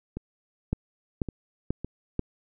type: two click trains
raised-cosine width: 3 ms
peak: -20 / -13 dBFS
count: 4 / 4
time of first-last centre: 0.17-1.846 / 0.73-2.193 s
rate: 1.79 / 2.05 Hz
effects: none

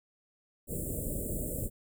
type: band-stop noise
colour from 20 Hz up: pink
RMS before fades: -35 dBFS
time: 0.67-1.7 s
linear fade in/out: 50 ms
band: 620 to 7500 Hz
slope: 96 dB/octave
effects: none

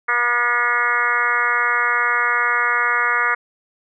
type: harmonic tone with a mistuned harmonic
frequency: 240 Hz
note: B3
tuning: 49 cents flat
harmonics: 2 / 3 / 4 / 5 / 6 / 7 / 8 / 9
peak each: -32 / -33 / -27 / -21 / -21 / -24 / -23 / -24 dBFS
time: 0.08-3.35 s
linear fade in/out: 10 ms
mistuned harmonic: 7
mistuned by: +23 cents
effects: none

